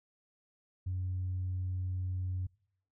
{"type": "tone", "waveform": "sine", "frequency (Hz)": 92, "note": "F#2", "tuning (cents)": -9, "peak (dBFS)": -31, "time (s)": [0.86, 2.47], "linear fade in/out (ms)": 10, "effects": ["noise-tail reverb RT60 0.7 s tail -26 dB re dry", "tanh soft clip ceiling -29 dBFS"]}